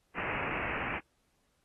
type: low-pass noise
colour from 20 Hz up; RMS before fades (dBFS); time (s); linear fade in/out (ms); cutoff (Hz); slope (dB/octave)
white; -36; 0.14-1.01; 50; 2700; 96
effects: pink hiss -75 dBFS RMS until 1.64 s + AAC 32 kbps